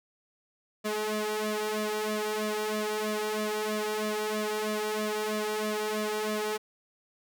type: tone with flanger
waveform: sawtooth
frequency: 213.3 Hz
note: G#3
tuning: 46 cents sharp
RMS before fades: -31 dBFS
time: 0.84-6.58 s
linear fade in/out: 20 ms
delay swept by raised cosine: 1.7 to 2.59 ms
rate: 3.1 Hz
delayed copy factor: +0.95
effects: none